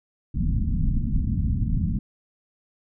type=low-pass noise; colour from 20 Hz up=pink; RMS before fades=-23 dBFS; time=0.34-1.99 s; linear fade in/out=5 ms; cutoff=240 Hz; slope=48 dB/octave; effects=none